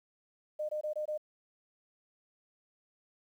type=tone bursts; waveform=sine; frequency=608 Hz; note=D#5; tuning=40 cents flat; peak=-32 dBFS; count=5; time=0.59-1.178 s; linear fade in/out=10 ms; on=100 ms; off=22 ms; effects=11-bit